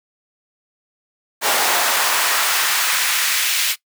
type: noise with high-pass filter sweep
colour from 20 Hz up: pink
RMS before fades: -18 dBFS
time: 1.41-3.76 s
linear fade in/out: 50 ms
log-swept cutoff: 630 to 2500 Hz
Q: 1.1
effects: noise-tail reverb RT60 0.1 s tail -19 dB re dry